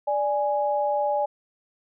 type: tone pair together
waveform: sine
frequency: 587.3 / 830.6 Hz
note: D5 / G#5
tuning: 0 / 0 cents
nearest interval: tritone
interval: 600 cents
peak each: -24 / -24 dBFS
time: 0.07-1.26 s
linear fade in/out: 10 ms
effects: none